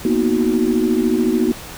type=chord; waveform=sine; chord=B major seventh; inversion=third; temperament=equal with one note detuned; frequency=233.1 / 246.9 / 316.6 / 370 Hz; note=A#3 / B3 / D#4 / F#4; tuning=0 / 0 / +30 / 0 cents; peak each=-19 dBFS; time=0.05-1.52 s; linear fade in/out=2 ms; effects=tanh soft clip ceiling -4 dBFS + pink hiss -34 dBFS RMS until 1.77 s